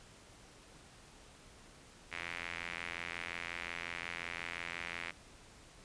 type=tone with band-pass filter; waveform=sawtooth; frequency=85.6 Hz; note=F2; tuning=34 cents flat; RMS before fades=-43 dBFS; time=2.11-5.12 s; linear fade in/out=20 ms; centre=2200 Hz; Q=3; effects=pink hiss -58 dBFS RMS until 5.84 s + resampled to 22050 Hz